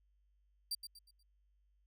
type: tone with echo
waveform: sawtooth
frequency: 4699 Hz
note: D8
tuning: in tune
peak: -33 dBFS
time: 0.71-0.75 s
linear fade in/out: 5 ms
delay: 120 ms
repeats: 4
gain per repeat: -9 dB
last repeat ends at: 1.23 s
effects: added 50 Hz sine -70 dBFS peak until 1.86 s